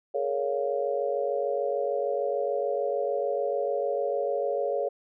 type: chord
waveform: sine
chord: Bb minor seventh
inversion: third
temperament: just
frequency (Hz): 419.5 / 466.2 / 559.4 / 699.2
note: Ab4 / Bb4 / Db5 / F5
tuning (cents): +17 / 0 / +16 / +2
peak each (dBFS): -31 / -32 / -28 / -34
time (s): 0.14-4.89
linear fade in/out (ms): 10
effects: none

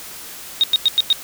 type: tone bursts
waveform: sine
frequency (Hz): 3729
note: A#7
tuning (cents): 0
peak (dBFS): -10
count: 5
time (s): 0.61-1.128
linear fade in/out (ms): 0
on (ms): 26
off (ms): 97
effects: white hiss -35 dBFS RMS until 1.23 s

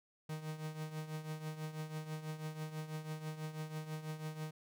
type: tone with tremolo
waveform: 45% pulse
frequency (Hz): 155.56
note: D#3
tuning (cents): 0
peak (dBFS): -38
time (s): 0.29-4.51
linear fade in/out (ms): 5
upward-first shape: triangle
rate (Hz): 6.1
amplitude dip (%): 75
effects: none

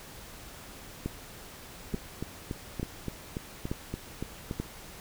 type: two click trains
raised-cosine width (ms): 3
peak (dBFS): -18 / -20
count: 5 / 10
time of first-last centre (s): 1.06-4.6 / 1.94-4.511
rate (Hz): 1.13 / 3.5
effects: pink hiss -47 dBFS RMS until 5 s

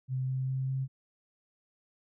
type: tone with pitch steps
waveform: sine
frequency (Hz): 130 / 130.98 / 131.97 / 132.96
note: C3 / C3 / C3 / C3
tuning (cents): -11 / +2 / +15 / +28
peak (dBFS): -29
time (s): 0.08-0.88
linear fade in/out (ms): 50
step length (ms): 200
effects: none

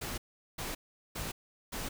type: noise bursts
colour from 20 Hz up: pink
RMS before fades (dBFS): -38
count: 4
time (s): 0.01-1.89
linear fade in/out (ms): 10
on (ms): 170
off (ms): 400
effects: none

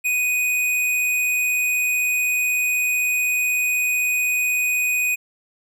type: tone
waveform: square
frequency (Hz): 2489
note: D#7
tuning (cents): 0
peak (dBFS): -19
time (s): 0.04-5.16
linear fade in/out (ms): 20
effects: none

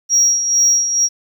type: tone with tremolo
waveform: sine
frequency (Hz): 5660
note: F8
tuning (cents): +22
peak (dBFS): -7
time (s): 0.09-1.09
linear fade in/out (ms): 50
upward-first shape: sine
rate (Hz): 2.2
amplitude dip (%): 65
effects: tanh soft clip ceiling -7 dBFS + 8-bit

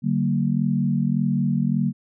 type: tone cluster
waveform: sine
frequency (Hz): 146 / 189.5 / 231.2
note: D3 / F#3 / A#3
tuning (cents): -10 / +42 / -14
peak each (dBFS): -23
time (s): 0.02-1.93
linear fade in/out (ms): 50
effects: none

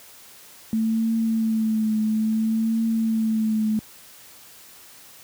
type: tone with vibrato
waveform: sine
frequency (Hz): 221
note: A3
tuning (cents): +8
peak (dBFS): -19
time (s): 0.73-3.79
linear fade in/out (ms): 0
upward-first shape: triangle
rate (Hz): 0.59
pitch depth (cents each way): 41
effects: white hiss -47 dBFS RMS until 5.23 s + high-pass 60 Hz 12 dB/octave

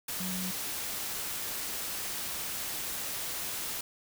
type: tone in noise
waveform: sine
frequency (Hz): 185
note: F#3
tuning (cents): 0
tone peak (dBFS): -35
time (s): 0.2-0.51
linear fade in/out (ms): 5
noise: white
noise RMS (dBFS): -36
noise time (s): 0.08-3.81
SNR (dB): -2
effects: none

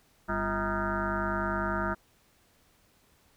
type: tone with frequency modulation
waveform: sine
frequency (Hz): 789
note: G5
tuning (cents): +11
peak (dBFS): -27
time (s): 0.28-1.95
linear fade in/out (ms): 20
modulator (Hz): 148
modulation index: 5.2
effects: pink hiss -65 dBFS RMS until 3.36 s

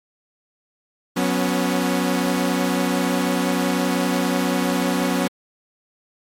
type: chord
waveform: sawtooth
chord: F# suspended fourth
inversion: none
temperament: equal with one note detuned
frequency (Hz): 182.87 / 246.9 / 277.2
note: F#3 / B3 / C#4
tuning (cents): -20 / 0 / 0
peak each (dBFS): -19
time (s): 1.16-5.28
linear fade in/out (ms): 10
effects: MP3 64 kbps

